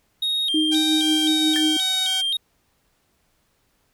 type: tone with vibrato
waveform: triangle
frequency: 3456 Hz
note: A7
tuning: 32 cents flat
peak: -19 dBFS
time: 0.22-2.37 s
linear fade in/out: 5 ms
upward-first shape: square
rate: 1.9 Hz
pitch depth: 140 cents each way
type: tone with tremolo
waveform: sine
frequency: 311.1 Hz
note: D#4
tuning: in tune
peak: -17 dBFS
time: 0.54-1.77 s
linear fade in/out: 5 ms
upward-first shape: triangle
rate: 5.6 Hz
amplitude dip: 50%
type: tone with pitch glide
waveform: 5% pulse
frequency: 784 to 754.2 Hz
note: G5 to F#5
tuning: 0 to +33 cents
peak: -15 dBFS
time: 0.71-2.22 s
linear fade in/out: 20 ms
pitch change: -67 cents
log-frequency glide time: 0.93-1.97 s
type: tone with exponential decay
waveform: 45% pulse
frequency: 1760 Hz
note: A6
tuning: in tune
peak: -21 dBFS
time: 1.56-1.67 s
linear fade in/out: 0 ms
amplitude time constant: 22 ms
effects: pink hiss -66 dBFS RMS until 3.93 s